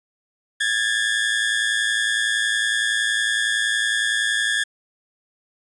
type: tone pair together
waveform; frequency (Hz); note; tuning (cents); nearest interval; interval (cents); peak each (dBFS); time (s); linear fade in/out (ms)
30% pulse; 1647.2 / 1758; G#6 / A6; -15 / -2; minor second; 113; -19 / -20; 0.6-4.64; 10
effects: resampled to 24000 Hz